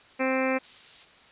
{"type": "harmonic tone", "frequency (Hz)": 262, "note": "C4", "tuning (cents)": 2, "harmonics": [1, 2, 3, 4, 5, 6, 7, 8, 9, 10], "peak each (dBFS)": [-28, -27, -35, -36, -37, -38, -36, -36, -34, -39], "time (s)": [0.19, 0.59], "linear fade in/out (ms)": 20}
{"type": "noise", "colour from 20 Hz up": "violet", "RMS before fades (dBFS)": -36, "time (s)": [0.63, 1.05], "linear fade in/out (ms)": 5}
{"effects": ["white hiss -54 dBFS RMS until 1.31 s", "resampled to 8000 Hz"]}